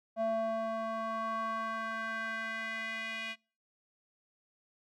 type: tone with band-pass filter sweep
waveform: square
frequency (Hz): 223.5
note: A3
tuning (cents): +27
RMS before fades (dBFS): -36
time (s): 0.16-3.36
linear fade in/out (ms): 50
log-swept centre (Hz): 670 to 2500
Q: 3.5
effects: noise-tail reverb RT60 0.4 s tail -26 dB re dry